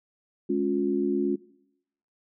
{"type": "tone cluster", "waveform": "sine", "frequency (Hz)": [209.1, 277.1, 355.8], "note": ["G#3", "C#4", "F4"], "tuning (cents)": [12, -1, 32], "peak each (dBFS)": [-29, -27, -26], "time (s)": [0.49, 1.36], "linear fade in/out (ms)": 10, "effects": ["noise-tail reverb RT60 0.8 s tail -21 dB re dry"]}